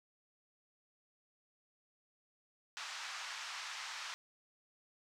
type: band-pass noise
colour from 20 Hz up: pink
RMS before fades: -45 dBFS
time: 2.77-4.14 s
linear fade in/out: 0 ms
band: 1000 to 6500 Hz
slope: 24 dB/octave
effects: none